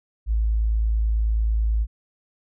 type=tone; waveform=sine; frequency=54.6 Hz; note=A1; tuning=13 cents flat; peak=-18 dBFS; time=0.26-1.87 s; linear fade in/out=50 ms; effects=none